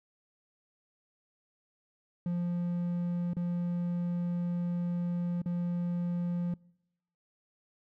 triangle tone with dropouts, 174.61 Hz, F3, in tune, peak -27 dBFS, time 2.26-6.54 s, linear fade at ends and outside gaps 2 ms, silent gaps 3.334-3.367 / 5.418-5.459 s, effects noise-tail reverb RT60 0.9 s tail -26 dB re dry

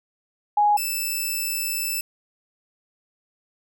sine / 5% pulse tone pair in turn, 830.6 / 2637 Hz, G#5 / E7, 0 / 0 cents, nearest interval octave + minor sixth, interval 2000 cents, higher second, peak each -15 dBFS, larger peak neither, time 0.57-0.77 / 0.77-2.01 s, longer second, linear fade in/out 5 ms, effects none

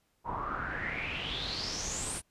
pink noise with low-pass filter sweep, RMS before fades -36 dBFS, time 0.24-2.22 s, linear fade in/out 50 ms, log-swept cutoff 920 to 9800 Hz, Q 8.4, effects pink hiss -74 dBFS RMS until 2.3 s + resampled to 32000 Hz

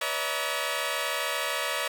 10% pulse tone cluster, 490.6 / 570 / 643 / 931 Hz, B4 / C#5 / E5 / A#5, -12 / +48 / -43 / -2 cents, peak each -27 / -23 / -24 / -28 dBFS, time 0.01-1.88 s, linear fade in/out 5 ms, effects none

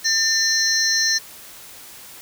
sine tone cluster, 1798 / 4169 / 5510 / 6090 Hz, A6 / C8 / F8 / F#8, +37 / -7 / -24 / +49 cents, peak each -22 dBFS, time 0.04-1.19 s, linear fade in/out 20 ms, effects white hiss -41 dBFS RMS until 2.21 s

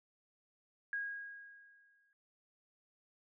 sine tone with exponential decay, 1639 Hz, G#6, 23 cents flat, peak -34 dBFS, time 0.93-2.13 s, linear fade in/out 1 ms, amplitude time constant 260 ms, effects none

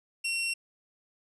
sawtooth tone, 2729 Hz, F7, 41 cents flat, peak -25 dBFS, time 0.24-0.54 s, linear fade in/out 10 ms, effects resampled to 24000 Hz + 11-bit

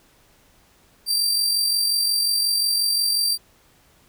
sawtooth tone with amplitude modulation, 4699 Hz, D8, in tune, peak -14 dBFS, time 1.06-3.38 s, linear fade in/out 50 ms, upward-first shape sine, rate 45.6 Hz, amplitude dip 40%, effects pink hiss -57 dBFS RMS until 4.08 s

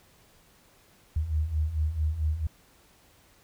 sine beating tone pair, 74.3 / 78.8 Hz, D2 / D#2, +21 / +23 cents, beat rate 4.5 Hz, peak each -31 / -26 dBFS, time 1.16-2.47 s, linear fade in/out 5 ms, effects pink hiss -60 dBFS RMS until 3.43 s

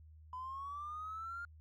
triangle linear sweep, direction up, 1000 to 1411 Hz, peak -38 dBFS, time 0.33-1.45 s, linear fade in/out 2 ms, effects tanh soft clip ceiling -39 dBFS + added 78 Hz sine -55 dBFS peak until 1.6 s

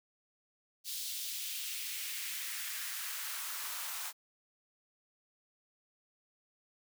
white noise with high-pass filter sweep, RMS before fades -40 dBFS, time 0.84-4.13 s, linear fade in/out 50 ms, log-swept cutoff 4000 to 900 Hz, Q 1.6, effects none

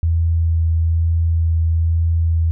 sine tone with vibrato, 82.41 Hz, E2, in tune, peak -13 dBFS, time 0.03-2.51 s, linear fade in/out 0 ms, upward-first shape sine, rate 1.1 Hz, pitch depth 11 cents each way, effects none

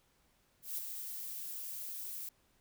violet noise with ADSR envelope, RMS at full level -37 dBFS, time 0.62-2.29 s, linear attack 160 ms, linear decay 11 ms, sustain -6 dB, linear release 3 ms, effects pink hiss -72 dBFS RMS until 2.6 s

